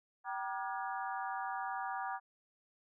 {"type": "harmonic tone with a mistuned harmonic", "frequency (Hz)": 238.7, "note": "A#3", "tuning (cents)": 41, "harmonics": [3, 4, 5, 6, 7], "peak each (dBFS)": [-40, -42, -44, -46, -47], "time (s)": [0.24, 2.2], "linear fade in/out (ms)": 50, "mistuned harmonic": 3, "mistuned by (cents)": 130, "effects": []}